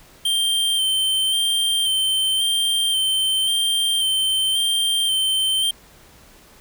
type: tone with vibrato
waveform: square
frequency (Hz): 3136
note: G7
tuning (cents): 0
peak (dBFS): -18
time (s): 0.25-5.71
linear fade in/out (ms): 5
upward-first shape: square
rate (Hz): 0.93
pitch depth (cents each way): 18
effects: pink hiss -49 dBFS RMS until 6.6 s